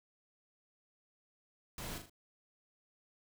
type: noise with echo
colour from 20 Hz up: pink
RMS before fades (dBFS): -44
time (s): 1.78-1.98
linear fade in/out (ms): 2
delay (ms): 39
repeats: 3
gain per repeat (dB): -6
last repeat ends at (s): 2.097
effects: none